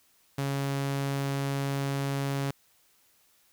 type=tone; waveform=sawtooth; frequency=138.6 Hz; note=C#3; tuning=in tune; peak=-24 dBFS; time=0.38-2.51 s; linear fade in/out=5 ms; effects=white hiss -65 dBFS RMS until 3.52 s